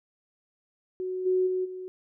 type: tone with level steps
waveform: sine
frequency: 370 Hz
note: F#4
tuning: in tune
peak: -29 / -21 / -25 / -35 dBFS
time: 1-1.88 s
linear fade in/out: 0 ms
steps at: 1.25 / 1.46 / 1.64 s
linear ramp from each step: 20 ms
effects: none